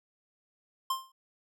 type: tone with exponential decay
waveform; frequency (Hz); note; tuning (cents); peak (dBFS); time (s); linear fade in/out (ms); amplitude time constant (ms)
square; 1053; C6; +11; -26; 0.9-1.12; 5; 47
effects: none